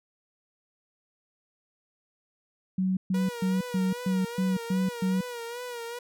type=tone bursts; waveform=sine; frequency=187.3 Hz; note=F#3; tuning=21 cents sharp; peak=-23 dBFS; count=8; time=2.78-5.21 s; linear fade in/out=5 ms; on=190 ms; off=130 ms
type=tone with vibrato; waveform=sawtooth; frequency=479.5 Hz; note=A#4; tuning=49 cents sharp; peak=-31 dBFS; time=3.14-5.99 s; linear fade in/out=5 ms; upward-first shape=sine; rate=2.5 Hz; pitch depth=62 cents each way
effects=none